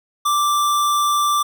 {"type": "tone", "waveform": "square", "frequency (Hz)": 1174.7, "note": "D6", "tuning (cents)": 0, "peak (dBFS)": -16, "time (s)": [0.25, 1.43], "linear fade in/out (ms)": 10, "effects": []}